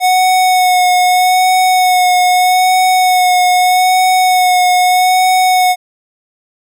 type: tone with vibrato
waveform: square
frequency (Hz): 734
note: F#5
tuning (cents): -14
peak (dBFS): -8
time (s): 0-5.76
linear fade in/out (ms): 50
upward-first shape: sine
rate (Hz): 0.8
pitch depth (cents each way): 20
effects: none